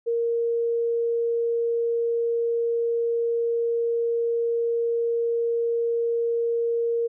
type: tone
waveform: sine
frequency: 466.2 Hz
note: A#4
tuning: in tune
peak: -21 dBFS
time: 0.06-7.08 s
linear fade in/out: 20 ms
effects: none